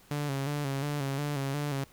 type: tone with vibrato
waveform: sawtooth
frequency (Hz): 141.6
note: C#3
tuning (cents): +37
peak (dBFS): -26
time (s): 0.11-1.84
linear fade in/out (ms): 0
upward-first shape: square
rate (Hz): 2.8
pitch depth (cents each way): 56
effects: pink hiss -58 dBFS RMS until 1.92 s